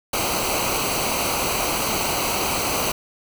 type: noise with comb filter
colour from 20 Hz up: pink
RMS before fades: -23 dBFS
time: 0.13-2.92 s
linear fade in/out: 5 ms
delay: 0.57 ms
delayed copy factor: -0.7
effects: none